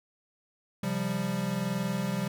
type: chord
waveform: square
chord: C suspended fourth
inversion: none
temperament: equal with one note detuned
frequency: 133.56 / 174.61 / 196 Hz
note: C3 / F3 / G3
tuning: +36 / 0 / 0 cents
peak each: -36 / -34 / -32 dBFS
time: 0.83-2.28 s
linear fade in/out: 5 ms
effects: none